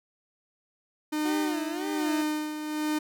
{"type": "tone with tremolo", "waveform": "45% pulse", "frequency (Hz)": 304.6, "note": "D#4", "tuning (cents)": -37, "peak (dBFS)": -25, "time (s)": [1.12, 2.99], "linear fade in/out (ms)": 10, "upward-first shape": "sine", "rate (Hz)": 1.2, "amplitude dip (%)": 60}
{"type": "tone with vibrato", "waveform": "30% pulse", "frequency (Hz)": 358.9, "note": "F4", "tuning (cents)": 47, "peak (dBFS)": -31, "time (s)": [1.25, 2.22], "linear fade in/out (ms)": 2, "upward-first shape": "sine", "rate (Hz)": 1.9, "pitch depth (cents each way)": 180}
{"effects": []}